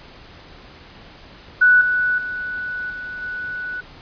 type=tone with level steps; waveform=sine; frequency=1480 Hz; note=F#6; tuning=in tune; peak=-9 / -16 / -24 / -28 / -25 dBFS; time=1.61-3.81 s; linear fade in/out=10 ms; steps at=1.81 / 2.18 / 2.9 / 3.22 s; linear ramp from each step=2 ms; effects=pink hiss -43 dBFS RMS until 4.01 s + resampled to 11025 Hz